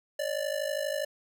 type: ring-modulated tone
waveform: square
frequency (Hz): 585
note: D5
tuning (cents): -7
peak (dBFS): -27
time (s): 0.19-1.05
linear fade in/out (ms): 2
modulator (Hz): 26.2
effects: none